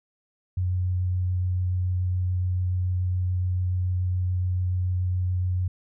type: tone with vibrato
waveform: sine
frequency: 91 Hz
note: F#2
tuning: 28 cents flat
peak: -22 dBFS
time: 0.57-5.68 s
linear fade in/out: 5 ms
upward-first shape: sine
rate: 7 Hz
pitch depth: 9 cents each way
effects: none